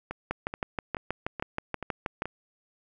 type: two click trains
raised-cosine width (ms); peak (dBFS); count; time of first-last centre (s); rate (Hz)
0.5; -19 / -14; 6 / 13; 0.11-2.256 / 0.31-2.221; 2.33 / 6.28
effects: none